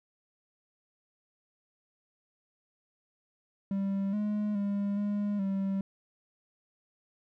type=tone with pitch steps; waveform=triangle; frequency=196.2 / 209.4 / 201.4 / 205.2 / 194.5 Hz; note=G3 / G#3 / G3 / G#3 / G3; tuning=+2 / +15 / +47 / -21 / -13 cents; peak=-26 dBFS; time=3.71-5.81 s; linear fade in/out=2 ms; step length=420 ms; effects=none